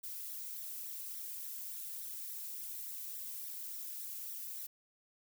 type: noise with flanger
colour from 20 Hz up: violet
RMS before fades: -44 dBFS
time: 0.03-4.67 s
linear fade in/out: 10 ms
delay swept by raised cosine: 0.51 to 2.01 ms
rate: 3.5 Hz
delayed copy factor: +0.65
effects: none